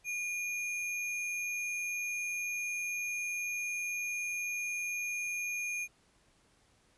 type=tone with sample-and-hold; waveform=sine; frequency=2431 Hz; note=D#7; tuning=41 cents flat; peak=-33 dBFS; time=0.04-5.88 s; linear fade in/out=50 ms; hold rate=8820 Hz; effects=pink hiss -68 dBFS RMS until 6.97 s + resampled to 24000 Hz